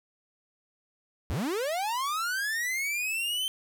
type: linear sweep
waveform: 45% pulse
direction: up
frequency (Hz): 54.1 to 3117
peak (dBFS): -28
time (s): 1.3-3.48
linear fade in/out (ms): 0
effects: none